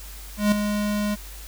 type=tone with ADSR envelope; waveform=square; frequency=207.7 Hz; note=G#3; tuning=in tune; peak=-15 dBFS; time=0.37-1.16 s; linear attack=150 ms; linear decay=3 ms; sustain=-8 dB; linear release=25 ms; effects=added 50 Hz sine -38 dBFS peak until 1.47 s + white hiss -43 dBFS RMS until 1.47 s